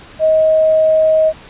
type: tone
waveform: sine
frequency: 631 Hz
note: D#5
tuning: 24 cents sharp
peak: -8 dBFS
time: 0.19-1.33 s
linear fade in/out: 50 ms
effects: pink hiss -38 dBFS RMS until 1.49 s + resampled to 8000 Hz